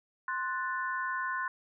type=chord; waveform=sine; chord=F# diminished; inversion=second; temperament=equal; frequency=1046.5 / 1480 / 1760 Hz; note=C6 / F#6 / A6; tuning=0 / 0 / 0 cents; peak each=-34 / -35 / -38 dBFS; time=0.28-1.48 s; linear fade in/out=2 ms; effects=none